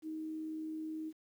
sine tone with amplitude modulation, 314.7 Hz, D#4, 20 cents sharp, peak -37 dBFS, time 0.02-1.13 s, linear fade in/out 50 ms, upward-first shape sine, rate 78.5 Hz, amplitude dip 25%, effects 11-bit

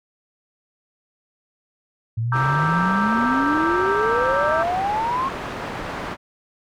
sine exponential sweep, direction up, 109.8 to 1097 Hz, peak -20 dBFS, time 2.17-5.29 s, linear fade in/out 10 ms
sine chord, E half-diminished seventh, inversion second, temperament equal, 932.3 / 1174.7 / 1318.5 / 1568 Hz, Bb5 / D6 / E6 / G6, 0 / 0 / 0 / 0 cents, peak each -25 dBFS, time 2.32-4.63 s, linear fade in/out 2 ms
white low-pass noise, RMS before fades -30 dBFS, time 2.32-6.17 s, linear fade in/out 50 ms, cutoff 1300 Hz, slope 12 dB/octave
effects none

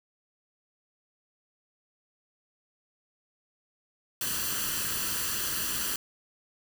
white noise with comb filter, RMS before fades -31 dBFS, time 4.21-5.96 s, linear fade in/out 2 ms, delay 0.67 ms, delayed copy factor +0.65, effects none

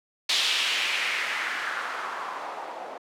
blue noise with low-pass filter sweep, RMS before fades -29 dBFS, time 0.29-2.98 s, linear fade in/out 5 ms, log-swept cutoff 3800 to 680 Hz, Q 2.3, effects high-pass 300 Hz 12 dB/octave

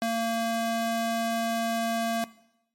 square ring-modulated tone, 457.8 Hz, A#4, 31 cents flat, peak -23 dBFS, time 0.02-2.24 s, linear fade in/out 0 ms, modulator 229 Hz, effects noise-tail reverb RT60 0.8 s tail -18 dB re dry + MP3 64 kbps

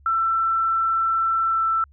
sine tone with pitch glide, 1338 to 1330.3 Hz, E6 to E6, +25 to +15 cents, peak -18 dBFS, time 0.06-1.84 s, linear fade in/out 2 ms, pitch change -10 cents, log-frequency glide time 1.48-1.63 s, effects added 70 Hz sine -49 dBFS peak until 1.92 s

